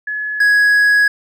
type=tone pair in turn; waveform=sine / triangle; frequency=1701 / 1667.9 Hz; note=G#6 / G#6; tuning=+41 / +7 cents; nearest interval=unison; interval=34 cents; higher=first; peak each=-19 / -7 dBFS; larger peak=second; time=0.07-0.4 / 0.4-1.08 s; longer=second; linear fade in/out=5 ms; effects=none